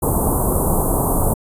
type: band-stop noise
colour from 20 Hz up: pink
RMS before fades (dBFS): -17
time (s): 0.02-1.34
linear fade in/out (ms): 10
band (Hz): 1100 to 8800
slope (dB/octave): 48
effects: resampled to 32000 Hz